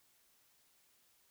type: silence
effects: white hiss -71 dBFS RMS until 1.3 s